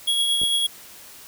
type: tone with tremolo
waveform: square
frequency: 3322 Hz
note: G#7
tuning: in tune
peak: -18 dBFS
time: 0.07-0.67 s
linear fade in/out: 10 ms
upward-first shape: triangle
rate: 8.9 Hz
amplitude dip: 35%
type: clicks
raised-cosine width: 2 ms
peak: -23 dBFS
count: 2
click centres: 0.416 / 0.434 s
effects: white hiss -44 dBFS RMS until 1.27 s